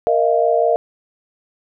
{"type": "chord", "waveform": "sine", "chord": "Bb suspended fourth", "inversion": "none", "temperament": "equal with one note detuned", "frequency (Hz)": [466.2, 622.3, 687.6], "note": ["Bb4", "Eb5", "F5"], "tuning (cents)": [0, 0, -27], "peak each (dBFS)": -17, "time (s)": [0.07, 0.76], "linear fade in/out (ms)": 0, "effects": []}